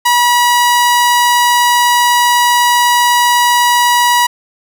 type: tone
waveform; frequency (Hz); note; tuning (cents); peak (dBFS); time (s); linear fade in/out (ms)
sawtooth; 968; B5; -35; -4; 0.05-4.27; 10
effects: none